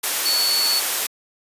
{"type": "tone in noise", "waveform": "sine", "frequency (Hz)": 4435, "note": "C#8", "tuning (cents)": 0, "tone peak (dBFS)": -18, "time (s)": [0.25, 0.8], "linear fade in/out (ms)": 10, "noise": "white", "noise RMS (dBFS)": -22, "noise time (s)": [0.03, 1.07], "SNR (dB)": 1, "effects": ["high-pass 400 Hz 12 dB/octave", "resampled to 32000 Hz"]}